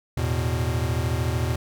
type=chord; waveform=square; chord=E suspended fourth; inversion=none; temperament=equal; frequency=82.41 / 110 / 123.47 Hz; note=E2 / A2 / B2; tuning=0 / 0 / 0 cents; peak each=-27 / -29 / -27 dBFS; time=0.17-1.56 s; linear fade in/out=5 ms; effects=none